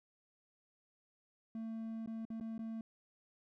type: tone with dropouts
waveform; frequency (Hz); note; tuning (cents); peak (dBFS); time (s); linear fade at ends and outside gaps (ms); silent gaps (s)
triangle; 224.3; A3; +34; -38; 1.55-2.81; 2; 2.061-2.074 / 2.252-2.302 / 2.4-2.409 / 2.58-2.591
effects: none